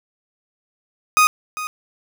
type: tone with echo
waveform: 30% pulse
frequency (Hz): 1244.5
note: D#6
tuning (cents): 0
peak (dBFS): -8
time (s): 1.17-1.27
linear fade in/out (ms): 0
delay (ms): 400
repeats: 1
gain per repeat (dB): -14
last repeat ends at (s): 1.67
effects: none